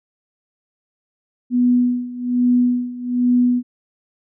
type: tone with tremolo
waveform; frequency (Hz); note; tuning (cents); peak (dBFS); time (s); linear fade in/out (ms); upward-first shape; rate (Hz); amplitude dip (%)
sine; 246.1; B3; -6; -11; 1.5-3.63; 50; sine; 1.2; 85
effects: none